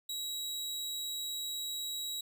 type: tone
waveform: sawtooth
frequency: 3864 Hz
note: B7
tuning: 39 cents flat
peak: -33 dBFS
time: 0.09-2.21 s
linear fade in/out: 5 ms
effects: none